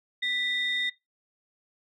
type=tone pair together; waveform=sine; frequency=1975.5 / 3674 Hz; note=B6 / A#7; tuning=0 / -26 cents; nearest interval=major seventh; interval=1074 cents; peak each=-28 dBFS; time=0.22-0.9 s; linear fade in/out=10 ms; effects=noise-tail reverb RT60 0.2 s tail -19 dB re dry + tanh soft clip ceiling -19 dBFS